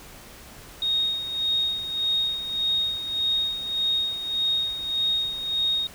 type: tone with tremolo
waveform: sine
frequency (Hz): 3729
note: A#7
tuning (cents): 0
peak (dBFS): -20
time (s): 0.82-5.87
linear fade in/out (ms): 2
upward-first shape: sine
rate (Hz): 1.7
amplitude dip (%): 65
effects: pink hiss -45 dBFS RMS until 5.94 s